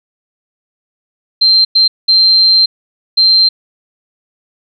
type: tone bursts at uneven times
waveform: sine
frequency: 4144 Hz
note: C8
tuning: 17 cents flat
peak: -5 dBFS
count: 4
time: 1.41-1.65 / 1.75-1.88 / 2.08-2.66 / 3.17-3.49 s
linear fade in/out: 10 ms
effects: none